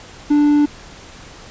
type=tone; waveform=triangle; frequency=293.7 Hz; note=D4; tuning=in tune; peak=-8 dBFS; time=0.3-0.66 s; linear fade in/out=10 ms; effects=pink hiss -39 dBFS RMS until 1.5 s + resampled to 16000 Hz